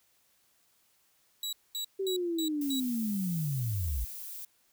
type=tone bursts; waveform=sawtooth; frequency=3900 Hz; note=B7; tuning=23 cents flat; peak=-30 dBFS; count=5; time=1.43-2.8 s; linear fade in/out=2 ms; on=98 ms; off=220 ms
type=linear sweep; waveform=sine; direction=down; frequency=392 to 53 Hz; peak=-29 dBFS; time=1.99-4.05 s; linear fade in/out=10 ms
type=noise; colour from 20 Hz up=violet; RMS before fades=-42 dBFS; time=2.61-4.45 s; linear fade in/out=5 ms
effects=white hiss -69 dBFS RMS until 4.72 s